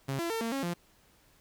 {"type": "tone with pitch steps", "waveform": "sawtooth", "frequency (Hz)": [136.2, 337.9, 452.1, 228.7, 272.9, 173.3], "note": ["C#3", "E4", "A4", "A#3", "C#4", "F3"], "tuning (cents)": [-30, 43, 47, -33, -27, -13], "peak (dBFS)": -27, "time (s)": [0.08, 0.74], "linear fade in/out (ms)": 10, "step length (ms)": 110, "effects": ["pink hiss -64 dBFS RMS until 1.4 s"]}